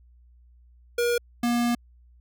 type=tone pair in turn; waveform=square; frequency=477.4 / 238.7 Hz; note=A#4 / A#3; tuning=+41 / +41 cents; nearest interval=octave; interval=1200 cents; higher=first; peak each=-22 dBFS; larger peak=neither; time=0.98-1.18 / 1.43-1.75 s; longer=second; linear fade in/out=5 ms; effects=added 60 Hz sine -52 dBFS peak until 2.2 s